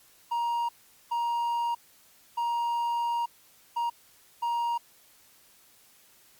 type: tone bursts at uneven times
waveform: triangle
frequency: 942 Hz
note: A#5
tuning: 18 cents sharp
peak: -24 dBFS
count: 5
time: 0.31-0.69 / 1.11-1.75 / 2.37-3.26 / 3.76-3.9 / 4.42-4.78 s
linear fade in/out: 10 ms
effects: white hiss -59 dBFS RMS until 6.39 s + Opus 48 kbps